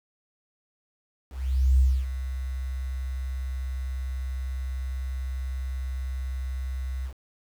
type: tone with ADSR envelope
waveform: sine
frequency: 65.1 Hz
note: C2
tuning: 8 cents flat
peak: -15 dBFS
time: 1.3-7.14 s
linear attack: 490 ms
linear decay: 260 ms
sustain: -13 dB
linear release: 89 ms
effects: 8-bit